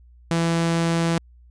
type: tone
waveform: sawtooth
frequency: 166.9 Hz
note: E3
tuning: 22 cents sharp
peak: -15 dBFS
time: 0.31-1.18 s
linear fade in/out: 0 ms
effects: added 60 Hz sine -47 dBFS peak until 1.5 s + resampled to 22050 Hz